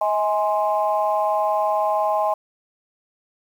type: chord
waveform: sine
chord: Ab major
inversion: second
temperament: equal with one note detuned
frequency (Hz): 636.4 / 830.6 / 1046.5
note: Eb5 / Ab5 / C6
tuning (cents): +39 / 0 / 0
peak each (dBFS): -21 / -21 / -24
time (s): 0.01-2.34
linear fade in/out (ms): 5
effects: tanh soft clip ceiling -8 dBFS + 8-bit